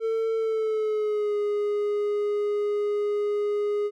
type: tone with pitch glide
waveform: triangle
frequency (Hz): 448.6 to 413.8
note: A4 to G#4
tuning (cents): +34 to -6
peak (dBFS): -21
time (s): 0-3.91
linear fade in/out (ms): 50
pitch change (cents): -140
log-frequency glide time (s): 0.35-1.36
effects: none